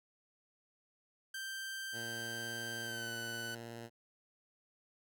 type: tone with pitch glide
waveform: sawtooth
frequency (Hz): 1568 to 1496.3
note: G6 to F#6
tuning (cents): 0 to +19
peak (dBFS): -37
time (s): 1.34-3.55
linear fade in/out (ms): 5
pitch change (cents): -81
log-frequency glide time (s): 2.83-3.12
type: tone with vibrato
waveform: 10% pulse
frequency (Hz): 116.54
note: A#2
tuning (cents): 0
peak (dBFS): -37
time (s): 1.92-3.9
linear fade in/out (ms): 50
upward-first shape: sine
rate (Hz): 19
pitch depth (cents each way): 19
effects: none